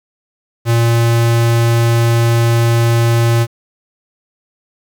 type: tone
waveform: square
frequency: 116.6 Hz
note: A#2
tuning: 1 cent sharp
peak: -10 dBFS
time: 0.65-3.47 s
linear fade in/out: 50 ms
effects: 7-bit

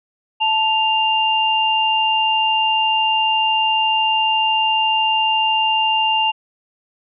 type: tone pair together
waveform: sine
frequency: 880 / 2794 Hz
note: A5 / F7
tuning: 0 / 0 cents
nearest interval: octave + minor sixth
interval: 2000 cents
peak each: -17 dBFS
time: 0.4-6.32 s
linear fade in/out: 20 ms
effects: none

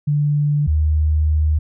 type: tone pair in turn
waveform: sine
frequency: 146.83 / 76.86 Hz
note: D3 / D#2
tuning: 0 / -21 cents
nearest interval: major seventh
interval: 1121 cents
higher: first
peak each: -14 / -13 dBFS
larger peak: second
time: 0.07-0.67 / 0.67-1.59 s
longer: second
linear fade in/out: 10 ms
effects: none

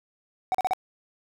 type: tone bursts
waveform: triangle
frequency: 751 Hz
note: F#5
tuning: 26 cents sharp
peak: -19 dBFS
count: 4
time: 0.52-0.734 s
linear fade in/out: 0 ms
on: 25 ms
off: 38 ms
effects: none

